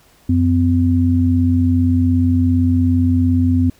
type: tone pair together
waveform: sine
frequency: 90.8 / 255 Hz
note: F#2 / C4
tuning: -32 / -44 cents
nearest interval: octave + tritone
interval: 1788 cents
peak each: -14 dBFS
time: 0.29-3.7 s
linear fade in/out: 5 ms
effects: pink hiss -52 dBFS RMS until 3.79 s